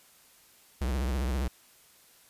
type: tone with vibrato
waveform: square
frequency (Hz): 65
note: C2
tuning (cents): -11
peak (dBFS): -28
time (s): 0.81-1.48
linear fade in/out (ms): 5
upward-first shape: triangle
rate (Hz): 15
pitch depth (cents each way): 200
effects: white hiss -59 dBFS RMS until 2.29 s + resampled to 32000 Hz